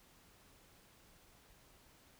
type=silence; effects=pink hiss -65 dBFS RMS until 2.19 s